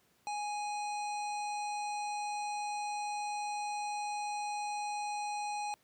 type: harmonic tone with a mistuned harmonic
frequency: 830.6 Hz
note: G#5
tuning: in tune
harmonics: 1 / 3 / 5 / 7 / 9 / 10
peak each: -35 / -45 / -49 / -52 / -54 / -55 dBFS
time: 0.27-5.74 s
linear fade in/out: 0 ms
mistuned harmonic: 10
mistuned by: -27 cents
effects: pink hiss -70 dBFS RMS until 5.83 s + high-pass 100 Hz 12 dB/octave